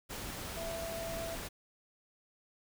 sine tone in noise, 664 Hz, E5, 12 cents sharp, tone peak -39 dBFS, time 0.56-1.36 s, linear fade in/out 20 ms, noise pink, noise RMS -42 dBFS, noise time 0.09-1.49 s, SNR 0 dB, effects none

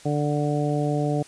harmonic tone, 147.3 Hz, D3, 6 cents sharp, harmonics 1 / 2 / 3 / 4 / 5, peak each -24 / -27 / -29 / -30 / -31 dBFS, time 0.05-1.23 s, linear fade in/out 10 ms, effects white hiss -48 dBFS RMS until 1.27 s + resampled to 22050 Hz

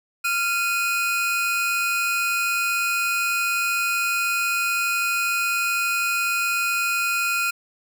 45% pulse tone pair together, 1386.1 / 2489 Hz, F6 / D#7, -13 / 0 cents, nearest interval minor seventh, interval 1013 cents, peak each -24 / -23 dBFS, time 0.24-7.51 s, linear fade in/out 10 ms, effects none

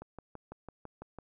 click train, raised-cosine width 1 ms, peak -30 dBFS, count 8, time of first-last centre 0.02-1.187 s, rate 6 Hz, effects none

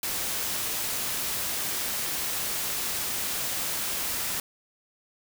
white noise, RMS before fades -30 dBFS, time 0.03-4.4 s, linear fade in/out 2 ms, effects none

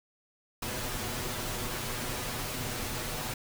pink noise with comb filter, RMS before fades -35 dBFS, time 0.62-3.34 s, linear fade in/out 5 ms, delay 8.1 ms, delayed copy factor +0.65, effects none

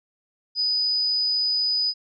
sine tone, 4978 Hz, D#8, in tune, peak -20 dBFS, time 0.55-1.94 s, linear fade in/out 50 ms, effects none

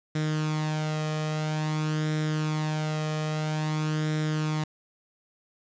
sawtooth tone with flanger, 154.4 Hz, D#3, 13 cents flat, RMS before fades -28 dBFS, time 0.15-4.64 s, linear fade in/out 5 ms, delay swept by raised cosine 0.54 to 1.64 ms, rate 0.5 Hz, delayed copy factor +0.5, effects resampled to 16000 Hz + 8-bit

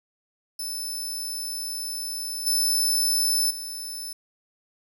20% pulse tone with level steps, 5274 Hz, E8, in tune, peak -24 / -15 / -27 dBFS, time 0.59-4.13 s, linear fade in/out 5 ms, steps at 2.46 / 3.5 s, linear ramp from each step 10 ms, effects 9-bit

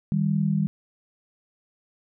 sine tone pair together, 156.5 / 197.69 Hz, D#3 / G3, +10 / +15 cents, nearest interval major third, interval 405 cents, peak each -23 dBFS, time 0.12-0.67 s, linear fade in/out 0 ms, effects none

